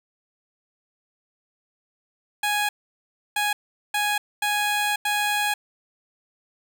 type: tone bursts at uneven times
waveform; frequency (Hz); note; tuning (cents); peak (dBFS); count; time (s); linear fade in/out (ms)
15% pulse; 830.6; G#5; 0; -15; 5; 2.43-2.69 / 3.36-3.53 / 3.94-4.18 / 4.42-4.96 / 5.05-5.54; 5
effects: none